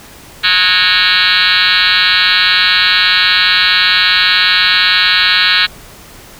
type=tone with frequency modulation; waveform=sine; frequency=2800 Hz; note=F7; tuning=4 cents sharp; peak=-7 dBFS; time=0.43-5.67 s; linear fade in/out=20 ms; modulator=191 Hz; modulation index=7.6; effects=pink hiss -36 dBFS RMS until 6.39 s